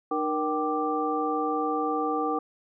sine tone cluster, 303.8 / 470.6 / 774 / 1178 Hz, D#4 / A#4 / G5 / D6, -41 / +16 / -22 / +5 cents, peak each -30 dBFS, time 0.11-2.39 s, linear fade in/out 5 ms, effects none

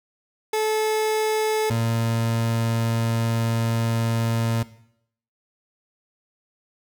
30% pulse tone pair in turn, 433.5 / 114.82 Hz, A4 / A#2, -26 / -26 cents, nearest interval octave + major seventh, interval 2300 cents, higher first, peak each -18 dBFS, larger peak neither, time 0.53-1.7 / 1.7-4.63 s, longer second, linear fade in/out 5 ms, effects noise-tail reverb RT60 0.7 s tail -17 dB re dry

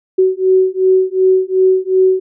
sine beating tone pair, 374 / 376.7 Hz, F#4 / F#4, +19 / +31 cents, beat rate 2.7 Hz, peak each -12 / -12 dBFS, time 0.18-2.2 s, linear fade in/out 10 ms, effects none

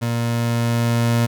30% pulse tone with level ramp, 117.5 Hz, A#2, 14 cents sharp, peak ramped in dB -17 to -12 dBFS, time 0.01-1.27 s, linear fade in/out 20 ms, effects none

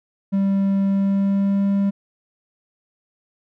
triangle tone with pitch glide, 196 to 198.51 Hz, G3 to G3, 0 to +22 cents, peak -14 dBFS, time 0.32-1.91 s, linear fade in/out 20 ms, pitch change +22 cents, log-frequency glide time 0.86-1.68 s, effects none

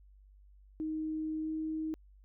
sine tone with pitch glide, 312.9 to 314.9 Hz, D#4 to D#4, +10 to +21 cents, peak -33 dBFS, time 0.8-1.94 s, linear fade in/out 0 ms, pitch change +11 cents, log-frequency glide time 1.42-1.49 s, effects added 49 Hz sine -56 dBFS peak until 2.24 s

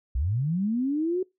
sine linear sweep, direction up, 54.8 to 377.7 Hz, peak -23 dBFS, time 0.15-1.23 s, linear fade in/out 5 ms, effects noise-tail reverb RT60 0.2 s tail -24 dB re dry

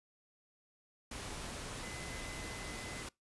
sine tone in noise, 2031 Hz, B6, 48 cents sharp, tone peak -50 dBFS, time 1.83-3.03 s, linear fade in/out 5 ms, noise pink, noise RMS -44 dBFS, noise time 1.11-3.09 s, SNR -9 dB, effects noise-tail reverb RT60 0.2 s tail -24 dB re dry + resampled to 24000 Hz

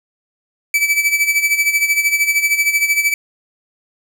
45% pulse tone with tremolo, 2306 Hz, D7, 32 cents flat, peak -10 dBFS, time 0.74-3.14 s, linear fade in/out 2 ms, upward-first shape sine, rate 13 Hz, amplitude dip 70%, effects none

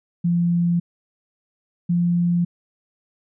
sine tone pair in turn, 172.4 / 173.6 Hz, F3 / F3, -22 / -10 cents, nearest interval unison, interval 12 cents, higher second, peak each -16 dBFS, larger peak neither, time 0.24-0.8 / 1.89-2.45 s, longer neither, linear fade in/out 10 ms, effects none

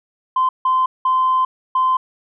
sine tone bursts at uneven times, 1034 Hz, C6, 21 cents flat, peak -12 dBFS, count 4, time 0.36-0.49 / 0.65-0.86 / 1.05-1.45 / 1.75-1.97 s, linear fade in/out 5 ms, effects tanh soft clip ceiling -9 dBFS

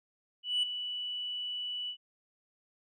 sine tone with ADSR envelope, 2960 Hz, F#7, in tune, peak -23 dBFS, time 0.43-1.97 s, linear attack 200 ms, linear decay 6 ms, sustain -11 dB, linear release 81 ms, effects tanh soft clip ceiling -24 dBFS

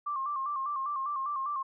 sine tone with vibrato, 1120 Hz, C#6, 18 cents sharp, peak -30 dBFS, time 0.06-1.63 s, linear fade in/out 10 ms, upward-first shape square, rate 5 Hz, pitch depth 79 cents each way, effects none

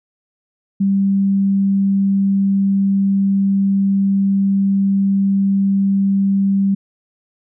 sine tone, 196.3 Hz, G3, 3 cents sharp, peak -12 dBFS, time 0.8-6.75 s, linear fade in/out 10 ms, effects none

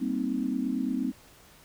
sine chord, C minor seventh, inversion second, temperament equal, 196 / 233.1 / 261.6 / 311.1 Hz, G3 / Bb3 / C4 / Eb4, 0 / 0 / 0 / 0 cents, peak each -35 / -32 / -29 / -35 dBFS, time 0-1.12 s, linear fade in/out 20 ms, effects pink hiss -55 dBFS RMS until 1.64 s

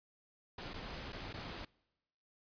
pink noise with dropouts, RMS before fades -45 dBFS, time 0.58-1.65 s, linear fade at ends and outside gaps 5 ms, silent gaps 0.735-0.74 / 1.123-1.128 / 1.33-1.339 s, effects noise-tail reverb RT60 1.0 s tail -25 dB re dry + resampled to 11025 Hz

